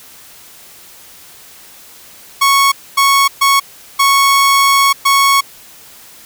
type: tone bursts at uneven times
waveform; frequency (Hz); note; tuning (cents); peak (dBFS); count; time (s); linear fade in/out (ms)
sawtooth; 1106; C#6; -4; -4; 5; 2.41-2.72 / 2.97-3.28 / 3.41-3.6 / 3.99-4.93 / 5.05-5.41; 10
effects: white hiss -39 dBFS RMS until 6.25 s